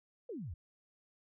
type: exponential sweep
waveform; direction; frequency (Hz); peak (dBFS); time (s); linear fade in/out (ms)
sine; down; 528 to 69.3; -40; 0.29-0.54; 5
effects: none